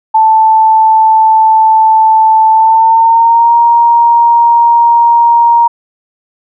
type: tone with pitch glide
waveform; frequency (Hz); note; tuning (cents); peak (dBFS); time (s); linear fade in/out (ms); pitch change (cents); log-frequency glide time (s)
sine; 880 to 937.7; A5 to A#5; 0 to +10; -3; 0.14-5.68; 10; +110; 2.51-3.54
effects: none